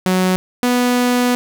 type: tone pair in turn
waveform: sawtooth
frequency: 185 / 246.3 Hz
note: F#3 / B3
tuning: 0 / -5 cents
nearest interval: perfect fourth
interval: 495 cents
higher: second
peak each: -9 dBFS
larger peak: neither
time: 0.06-0.36 / 0.63-1.35 s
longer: second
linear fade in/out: 0 ms
effects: none